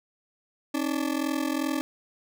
40% pulse ring-modulated tone, 290 Hz, D4, 22 cents flat, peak -22 dBFS, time 0.74-1.81 s, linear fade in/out 0 ms, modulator 21.3 Hz, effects none

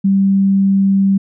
sine tone, 195.3 Hz, G3, 6 cents flat, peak -9 dBFS, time 0.04-1.18 s, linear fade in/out 10 ms, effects none

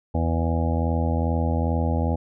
harmonic tone, 82.41 Hz, E2, in tune, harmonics 1 / 2 / 3 / 4 / 6 / 7 / 8 / 9 / 10, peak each -22 / -29 / -28 / -34 / -32 / -34 / -36 / -38 / -33 dBFS, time 0.14-2.16 s, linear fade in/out 10 ms, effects none

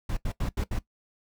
brown noise bursts at uneven times, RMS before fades -28 dBFS, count 5, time 0.09-0.17 / 0.25-0.32 / 0.4-0.49 / 0.57-0.64 / 0.71-0.79 s, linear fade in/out 5 ms, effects noise-tail reverb RT60 0.1 s tail -17 dB re dry

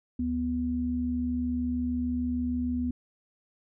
sine tone pair together, 73.42 / 247 Hz, D2 / B3, 0 / 0 cents, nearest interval octave + major sixth, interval 2100 cents, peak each -34 / -27 dBFS, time 0.19-2.91 s, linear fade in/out 5 ms, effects none

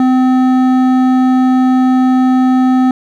triangle tone with hard clipping, 256.7 Hz, C4, 33 cents flat, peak -9 dBFS, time 0-2.91 s, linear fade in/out 2 ms, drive 14 dB, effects none

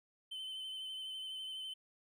triangle tone with vibrato, 3067 Hz, G7, 38 cents flat, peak -40 dBFS, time 0.31-1.74 s, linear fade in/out 10 ms, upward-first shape sine, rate 12 Hz, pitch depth 21 cents each way, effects none

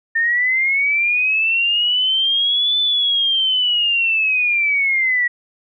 sine linear two-way sweep, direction up then down, 1803 to 3520 to 1920 Hz, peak -14 dBFS, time 0.15-5.28 s, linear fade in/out 10 ms, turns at 2.79 s, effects none

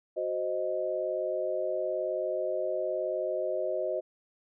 sine chord, C diminished, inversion second, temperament equal, 370 / 523.3 / 622.3 Hz, Gb4 / C5 / Eb5, 0 / 0 / 0 cents, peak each -35 / -33 / -31 dBFS, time 0.16-4.01 s, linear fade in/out 20 ms, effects none

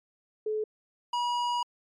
sine / square tone pair in turn, 430.1 / 965.5 Hz, A4 / B5, -39 / -39 cents, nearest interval octave + major second, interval 1400 cents, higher second, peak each -27 dBFS, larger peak neither, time 0.46-0.64 / 1.13-1.63 s, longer second, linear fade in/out 5 ms, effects low-pass 5000 Hz 12 dB/octave + MP3 96 kbps

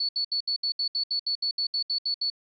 sine tone bursts, 4435 Hz, C#8, in tune, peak -24 dBFS, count 15, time 0-2.301 s, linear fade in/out 5 ms, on 89 ms, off 69 ms, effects none

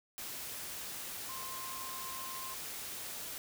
sine tone in noise, 1053 Hz, C6, 11 cents sharp, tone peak -45 dBFS, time 1.29-2.54 s, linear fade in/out 0 ms, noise white, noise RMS -43 dBFS, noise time 0.18-3.38 s, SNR -5 dB, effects none

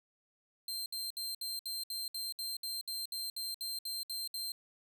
sawtooth tone bursts, 4151 Hz, C8, 15 cents flat, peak -34 dBFS, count 16, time 0.68-4.52 s, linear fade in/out 2 ms, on 180 ms, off 64 ms, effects none

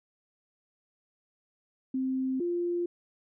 sine tone pair in turn, 261.6 / 348.3 Hz, C4 / F4, 0 / -5 cents, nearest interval perfect fourth, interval 495 cents, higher second, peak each -27 dBFS, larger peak neither, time 1.94-2.4 / 2.4-2.86 s, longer neither, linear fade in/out 5 ms, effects none

